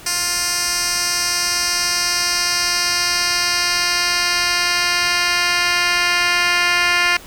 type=tone with band-pass filter sweep; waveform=10% pulse; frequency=351.4 Hz; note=F4; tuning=11 cents sharp; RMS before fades=-18 dBFS; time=0.06-7.17 s; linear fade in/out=5 ms; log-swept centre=7000 to 2900 Hz; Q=1.4; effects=pink hiss -39 dBFS RMS until 7.26 s